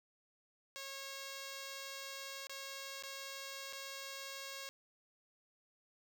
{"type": "tone with dropouts", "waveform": "5% pulse", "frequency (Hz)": 546, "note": "C#5", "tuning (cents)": -26, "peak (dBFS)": -33, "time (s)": [0.76, 4.69], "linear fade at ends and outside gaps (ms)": 0, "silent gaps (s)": [[2.47, 2.495], [3.024, 3.035], [3.727, 3.732]], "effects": []}